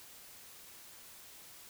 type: silence
effects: white hiss -54 dBFS RMS until 1.69 s